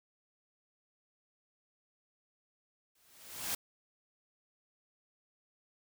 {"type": "noise with exponential growth", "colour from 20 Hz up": "white", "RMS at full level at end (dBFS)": -33, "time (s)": [2.95, 3.55], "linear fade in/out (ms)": 5, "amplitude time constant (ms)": 130, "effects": []}